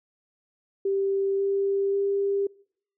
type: tone with pitch steps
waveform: sine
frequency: 392 / 395 / 397.9 Hz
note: G4 / G4 / G4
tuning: 0 / +13 / +26 cents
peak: -22 dBFS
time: 0.85-2.47 s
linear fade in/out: 5 ms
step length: 540 ms
effects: noise-tail reverb RT60 0.6 s tail -24 dB re dry